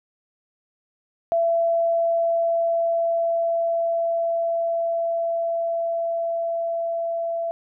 sine tone with level ramp, 671 Hz, E5, 31 cents sharp, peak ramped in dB -17 to -23 dBFS, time 1.32-7.51 s, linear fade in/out 0 ms, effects none

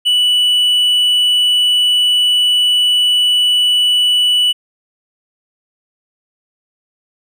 triangle tone, 2960 Hz, F#7, in tune, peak -8 dBFS, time 0.05-4.53 s, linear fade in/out 20 ms, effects none

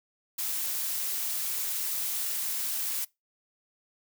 blue noise with amplitude modulation, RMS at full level -30 dBFS, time 0.38-3.05 s, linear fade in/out 10 ms, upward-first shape sine, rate 273 Hz, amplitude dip 30%, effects noise-tail reverb RT60 0.2 s tail -23 dB re dry

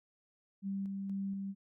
sine tone with tremolo, 196 Hz, G3, in tune, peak -34 dBFS, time 0.62-1.55 s, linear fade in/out 50 ms, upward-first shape square, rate 2.1 Hz, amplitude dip 25%, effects none

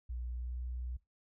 sine tone with pitch glide, 60.5 to 61.59 Hz, B1 to B1, -35 to -4 cents, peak -37 dBFS, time 0.09-0.97 s, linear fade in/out 10 ms, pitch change +31 cents, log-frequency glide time 0.32-0.59 s, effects noise-tail reverb RT60 0.2 s tail -20 dB re dry

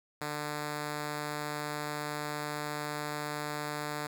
5% pulse tone, 148.8 Hz, D3, 23 cents sharp, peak -23 dBFS, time 0.21-4.07 s, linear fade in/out 5 ms, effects none

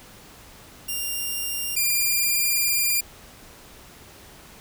5% pulse tone pair in turn, 2794 / 2397 Hz, F7 / D7, 0 / +35 cents, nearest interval minor third, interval 265 cents, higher first, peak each -17 / -10 dBFS, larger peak second, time 0.88-1.76 / 1.76-3.01 s, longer second, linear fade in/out 10 ms, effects pink hiss -47 dBFS RMS until 4.6 s

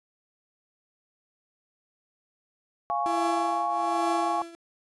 sine chord, Db major, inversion first, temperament equal, 698.5 / 830.6 / 1108.7 Hz, F5 / Ab5 / Db6, 0 / 0 / 0 cents, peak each -29 dBFS, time 2.9-4.42 s, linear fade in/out 0 ms
35% pulse tone with tremolo, 336.4 Hz, E4, 35 cents sharp, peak -25 dBFS, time 3.06-4.55 s, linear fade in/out 0 ms, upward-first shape triangle, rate 1.2 Hz, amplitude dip 90%
effects resampled to 24000 Hz

